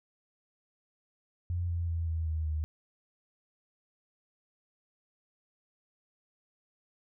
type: tone with pitch steps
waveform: sine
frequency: 87.6 / 85.4 / 83.26 / 81.17 / 79.13 / 77.15 Hz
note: F2 / F2 / E2 / E2 / D#2 / D#2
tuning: +6 / -38 / +18 / -26 / +30 / -14 cents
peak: -29 dBFS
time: 1.5-2.64 s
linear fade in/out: 0 ms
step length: 190 ms
effects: none

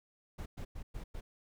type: noise bursts at uneven times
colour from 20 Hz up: brown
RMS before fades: -42 dBFS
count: 5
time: 0.38-0.46 / 0.57-0.65 / 0.75-0.83 / 0.94-1.04 / 1.14-1.21 s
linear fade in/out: 10 ms
effects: none

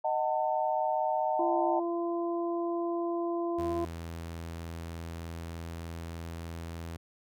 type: chord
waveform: sine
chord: D# diminished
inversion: none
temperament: just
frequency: 622.3 / 746.7 / 896 Hz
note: D#5 / F#5 / A5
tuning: 0 / +16 / +31 cents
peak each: -31 dBFS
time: 0.04-1.8 s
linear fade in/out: 10 ms
type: harmonic tone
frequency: 341.4 Hz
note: F4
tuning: 39 cents flat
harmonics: 1 / 2 / 3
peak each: -30 / -36 / -40 dBFS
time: 1.39-3.85 s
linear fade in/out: 5 ms
type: tone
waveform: sawtooth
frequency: 83.3 Hz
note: E2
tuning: 19 cents sharp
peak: -34 dBFS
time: 3.58-6.97 s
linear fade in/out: 10 ms
effects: none

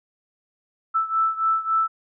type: beating tone pair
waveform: sine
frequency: 1318.5 / 1322.1 Hz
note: E6 / E6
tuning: 0 / +5 cents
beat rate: 3.6 Hz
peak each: -21 / -24 dBFS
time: 0.94-1.88 s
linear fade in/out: 20 ms
effects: none

